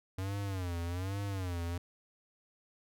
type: tone with vibrato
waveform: square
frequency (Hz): 92.5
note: F#2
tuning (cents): 0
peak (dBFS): -35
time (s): 0.18-1.78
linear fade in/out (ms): 5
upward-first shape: sine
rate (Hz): 1.2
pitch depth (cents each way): 150
effects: none